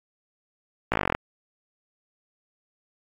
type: slowing click train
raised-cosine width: 0.5 ms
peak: -7 dBFS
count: 12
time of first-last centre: 0.92-1.149 s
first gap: 17 ms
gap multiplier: 1.04
effects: AAC 64 kbps